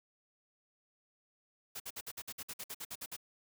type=noise bursts; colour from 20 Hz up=white; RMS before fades=-43 dBFS; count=14; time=1.75-3.166 s; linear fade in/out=10 ms; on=51 ms; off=54 ms; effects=none